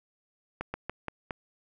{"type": "slowing click train", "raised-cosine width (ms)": 0.5, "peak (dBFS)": -18, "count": 5, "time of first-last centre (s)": [0.61, 1.308], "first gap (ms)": 130, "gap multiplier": 1.2, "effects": []}